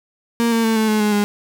35% pulse tone with pitch steps, 233.1 / 228.3 / 223.6 / 219 / 214.5 / 210.1 / 205.8 Hz, A#3 / A#3 / A3 / A3 / A3 / G#3 / G#3, 0 / -36 / +28 / -8 / -44 / +20 / -16 cents, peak -13 dBFS, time 0.4-1.24 s, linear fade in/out 0 ms, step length 120 ms, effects none

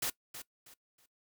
white noise with echo, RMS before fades -34 dBFS, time 0.02-0.1 s, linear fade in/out 5 ms, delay 320 ms, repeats 3, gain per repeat -11 dB, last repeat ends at 1.06 s, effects noise-tail reverb RT60 0.1 s tail -19 dB re dry

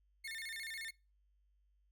30% pulse tone with vibrato, 1975.5 Hz, B6, in tune, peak -40 dBFS, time 0.24-0.91 s, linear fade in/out 10 ms, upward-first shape square, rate 14 Hz, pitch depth 160 cents each way, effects noise-tail reverb RT60 0.3 s tail -24 dB re dry + added 50 Hz sine -70 dBFS peak until 1.91 s

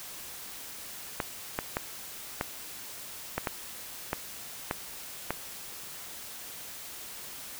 clicks, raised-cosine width 0.5 ms, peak -13 dBFS, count 9, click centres 1.202 / 1.589 / 1.769 / 2.411 / 3.38 / 3.472 / 4.131 / 4.711 / 5.306 s, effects white hiss -43 dBFS RMS until 7.59 s

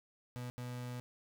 35% pulse tone bursts at uneven times, 123.47 Hz, B2, in tune, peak -39 dBFS, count 2, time 0.36-0.5 / 0.58-1 s, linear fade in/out 0 ms, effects none

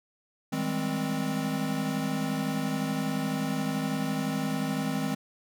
square chord, Ab major seventh, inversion second, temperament equal with one note detuned, 159.48 / 196 / 207.7 / 261.6 Hz, Eb3 / G3 / Ab3 / C4, +43 / 0 / 0 / 0 cents, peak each -34 / -38 / -34 / -32 dBFS, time 0.52-5.15 s, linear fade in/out 10 ms, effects none

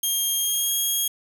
5% pulse tone with pitch glide, 3221 to 3270 Hz, G7 to G#7, +46 to -28 cents, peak -14 dBFS, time 0.03-1.08 s, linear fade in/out 5 ms, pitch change +26 cents, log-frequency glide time 0.36-0.74 s, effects 7-bit

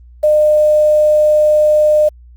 sine tone with quantisation, 606 Hz, D#5, 46 cents flat, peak -7 dBFS, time 0.23-2.09 s, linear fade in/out 10 ms, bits 6, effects added 60 Hz sine -37 dBFS peak until 2.36 s + Opus 32 kbps

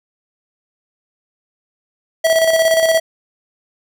square tone with tremolo, 651 Hz, E5, 22 cents flat, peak -10 dBFS, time 2.24-3 s, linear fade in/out 10 ms, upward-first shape square, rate 17 Hz, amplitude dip 45%, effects none

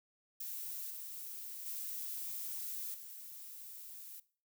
violet noise with level steps, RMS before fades -43 / -46 / -42 / -50 dBFS, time 0.4-4.2 s, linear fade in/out 5 ms, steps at 0.9 / 1.66 / 2.94 s, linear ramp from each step 5 ms, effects noise-tail reverb RT60 0.4 s tail -18 dB re dry

